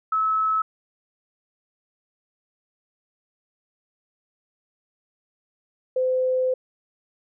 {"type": "tone pair in turn", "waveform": "sine", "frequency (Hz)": [1297, 512.8], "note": ["E6", "C5"], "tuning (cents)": [-28, -35], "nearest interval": "octave + major third", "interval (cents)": 1607, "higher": "first", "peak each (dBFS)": -19, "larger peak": "neither", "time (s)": [[0.12, 0.62], [5.96, 6.54]], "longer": "second", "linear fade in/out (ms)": 5, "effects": []}